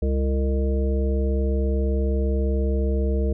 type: harmonic tone with a mistuned harmonic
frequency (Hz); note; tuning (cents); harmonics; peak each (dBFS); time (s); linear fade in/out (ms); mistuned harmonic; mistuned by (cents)
67.8; C#2; -38; 1 / 3 / 5 / 7 / 9; -20 / -29 / -32 / -29 / -35; 0.02-3.33; 5; 7; -78
effects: none